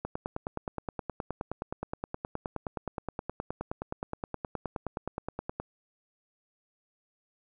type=click train; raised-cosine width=1 ms; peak=-19 dBFS; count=54; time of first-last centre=0.05-5.6 s; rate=9.55 Hz; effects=none